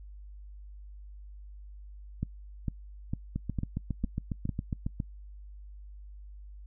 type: two click trains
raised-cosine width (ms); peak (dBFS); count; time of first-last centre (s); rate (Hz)
5; -18 / -19; 6 / 13; 2.23-4.492 / 3.36-5.002; 2.21 / 7.31
effects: noise-tail reverb RT60 0.1 s tail -25 dB re dry + added 50 Hz sine -44 dBFS peak until 6.66 s